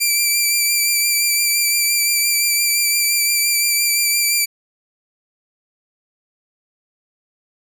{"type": "tone with vibrato", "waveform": "10% pulse", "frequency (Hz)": 2349, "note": "D7", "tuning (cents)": 0, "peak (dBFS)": -6, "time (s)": [0, 4.46], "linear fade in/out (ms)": 20, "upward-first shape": "sine", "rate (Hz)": 5.8, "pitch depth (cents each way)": 25, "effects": []}